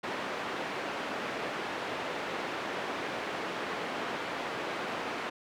pink band-pass noise, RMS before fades -36 dBFS, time 0.03-5.3 s, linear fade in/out 10 ms, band 330 to 2500 Hz, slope 12 dB/octave, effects none

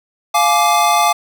square chord, D diminished, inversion first, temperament equal with one note detuned, 698.5 / 846.1 / 1174.7 Hz, F5 / Ab5 / D6, 0 / +32 / 0 cents, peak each -16 dBFS, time 0.34-1.13 s, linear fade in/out 10 ms, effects none

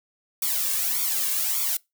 blue noise with flanger, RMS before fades -25 dBFS, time 0.42-1.77 s, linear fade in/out 5 ms, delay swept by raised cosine 0.87 to 1.83 ms, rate 1.7 Hz, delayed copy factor +0.95, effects noise-tail reverb RT60 0.2 s tail -24 dB re dry

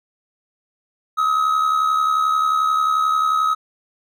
triangle tone with amplitude modulation, 1275 Hz, D#6, 42 cents sharp, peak -11 dBFS, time 1.17-3.55 s, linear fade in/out 20 ms, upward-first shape sine, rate 71.3 Hz, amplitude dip 55%, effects none

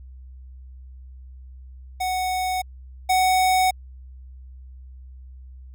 square tone pair in turn, 741 / 744.9 Hz, F#5 / F#5, +2 / +11 cents, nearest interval unison, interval 9 cents, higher second, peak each -23 / -17 dBFS, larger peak second, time 2-2.62 / 3.09-3.71 s, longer neither, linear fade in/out 10 ms, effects added 64 Hz sine -39 dBFS peak until 5.74 s

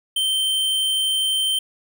square tone, 3114 Hz, G7, 12 cents flat, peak -19 dBFS, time 0.16-1.59 s, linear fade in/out 5 ms, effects none

